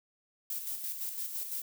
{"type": "noise with tremolo", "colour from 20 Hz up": "violet", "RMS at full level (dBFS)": -36, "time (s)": [0.5, 1.62], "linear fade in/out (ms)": 2, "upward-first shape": "square", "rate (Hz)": 5.9, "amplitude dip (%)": 45, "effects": []}